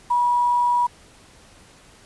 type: tone with quantisation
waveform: sine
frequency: 969 Hz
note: B5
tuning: 33 cents flat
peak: -16 dBFS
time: 0.1-0.87 s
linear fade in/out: 10 ms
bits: 7
effects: pink hiss -50 dBFS RMS until 2.05 s + resampled to 24000 Hz